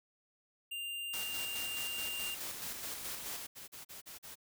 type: tone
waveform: square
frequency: 2794 Hz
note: F7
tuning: in tune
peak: -39 dBFS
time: 0.71-2.35 s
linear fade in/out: 10 ms
type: noise with tremolo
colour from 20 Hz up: white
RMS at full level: -41 dBFS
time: 1.13-3.47 s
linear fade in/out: 10 ms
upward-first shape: square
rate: 4.7 Hz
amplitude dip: 35%
type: noise bursts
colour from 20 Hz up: white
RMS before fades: -49 dBFS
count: 5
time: 3.55-4.356 s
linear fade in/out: 20 ms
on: 130 ms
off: 39 ms
effects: none

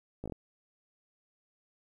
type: slowing click train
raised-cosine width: 2 ms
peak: -26 dBFS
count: 5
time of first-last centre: 0.24-0.322 s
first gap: 17 ms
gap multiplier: 1.13
effects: 11-bit

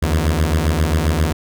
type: beating tone pair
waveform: sawtooth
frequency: 75 / 82.5 Hz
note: D2 / E2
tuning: +37 / +2 cents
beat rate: 7.5 Hz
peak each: -13 / -14 dBFS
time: 0.02-1.33 s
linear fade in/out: 10 ms
effects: none

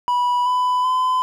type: tone with pitch steps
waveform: triangle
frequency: 980 / 998.3 / 1016.9 Hz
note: B5 / B5 / C6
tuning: -14 / +18 / -50 cents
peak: -14 dBFS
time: 0.08-1.22 s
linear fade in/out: 0 ms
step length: 380 ms
effects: none

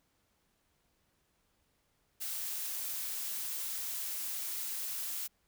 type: noise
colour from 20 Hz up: blue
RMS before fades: -38 dBFS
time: 2.2-5.28 s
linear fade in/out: 20 ms
effects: pink hiss -75 dBFS RMS until 5.47 s

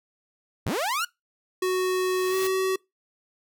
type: linear sweep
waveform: sawtooth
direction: up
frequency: 55 to 1480 Hz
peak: -21 dBFS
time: 0.66-1.05 s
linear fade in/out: 5 ms
type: tone with pitch glide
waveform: square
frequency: 370 to 378.4 Hz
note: F#4 to F#4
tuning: 0 to +39 cents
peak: -23 dBFS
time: 1.62-2.76 s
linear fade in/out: 5 ms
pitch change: +39 cents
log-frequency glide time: 2.3-2.35 s
type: noise with exponential growth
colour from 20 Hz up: white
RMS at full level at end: -33 dBFS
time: 1.73-2.47 s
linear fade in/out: 1 ms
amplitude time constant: 160 ms
effects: noise-tail reverb RT60 0.2 s tail -24 dB re dry

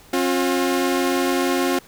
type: tone pair together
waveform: sawtooth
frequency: 269.4 / 356.2 Hz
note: C#4 / F4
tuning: -49 / +34 cents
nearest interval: perfect fourth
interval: 483 cents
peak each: -17 dBFS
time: 0.13-1.79 s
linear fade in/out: 5 ms
effects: pink hiss -48 dBFS RMS until 1.87 s

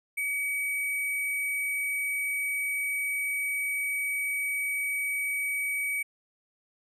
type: tone with sample-and-hold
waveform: sine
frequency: 2267 Hz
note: C#7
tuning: 38 cents sharp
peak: -27 dBFS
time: 0.17-6.03 s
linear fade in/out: 10 ms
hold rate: 11025 Hz
effects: resampled to 32000 Hz

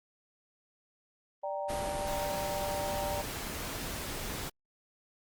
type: chord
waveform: sine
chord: G minor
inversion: second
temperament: equal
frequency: 587.3 / 784 / 932.3 Hz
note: D5 / G5 / Bb5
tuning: 0 / 0 / 0 cents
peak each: -35 / -38 / -40 dBFS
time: 1.43-3.22 s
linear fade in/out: 10 ms
type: noise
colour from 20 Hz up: pink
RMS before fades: -38 dBFS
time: 1.68-4.5 s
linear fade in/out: 20 ms
effects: Opus 32 kbps

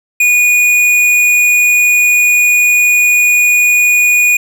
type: tone with tanh clipping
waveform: sine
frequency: 2457 Hz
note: D#7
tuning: 22 cents flat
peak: -8 dBFS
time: 0.2-4.37 s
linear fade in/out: 5 ms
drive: 14 dB
effects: none

